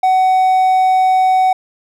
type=tone; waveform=triangle; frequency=750 Hz; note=F#5; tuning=23 cents sharp; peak=-7 dBFS; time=0.03-1.53 s; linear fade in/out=5 ms; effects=none